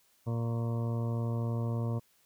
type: harmonic tone with a mistuned harmonic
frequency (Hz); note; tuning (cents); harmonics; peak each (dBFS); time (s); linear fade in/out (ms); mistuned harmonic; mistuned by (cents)
116.54; A#2; 0; 1 / 2 / 3 / 4 / 5 / 6 / 8 / 9 / 10; -30 / -38 / -45 / -43 / -45 / -50 / -50 / -52 / -53; 0.26-2; 20; 10; -55
effects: white hiss -68 dBFS RMS until 2.25 s